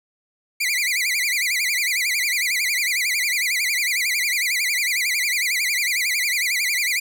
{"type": "tone with vibrato", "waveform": "sawtooth", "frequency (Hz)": 2178, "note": "C#7", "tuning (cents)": -31, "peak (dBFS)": -16, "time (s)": [0.6, 7], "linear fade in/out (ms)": 10, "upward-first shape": "sine", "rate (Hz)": 11, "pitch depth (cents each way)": 190, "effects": []}